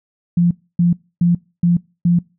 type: tone bursts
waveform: sine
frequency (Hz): 173.4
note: F3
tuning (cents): -12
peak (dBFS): -10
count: 5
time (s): 0.37-2.19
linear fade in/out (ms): 5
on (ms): 140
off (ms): 280
effects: noise-tail reverb RT60 0.3 s tail -24 dB re dry